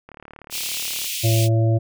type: click train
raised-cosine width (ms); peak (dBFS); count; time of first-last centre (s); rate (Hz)
0.5; -25; 36; 0.09-1.044; 36.7
type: high-pass noise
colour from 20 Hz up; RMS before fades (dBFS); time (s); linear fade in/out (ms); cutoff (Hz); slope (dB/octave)
pink; -27; 0.5-1.49; 50; 2400; 48
type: harmonic tone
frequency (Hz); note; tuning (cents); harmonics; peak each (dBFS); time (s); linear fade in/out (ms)
112.6; A2; +40; 1 / 3 / 5 / 6; -15 / -25 / -28 / -30; 1.23-1.79; 20
effects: none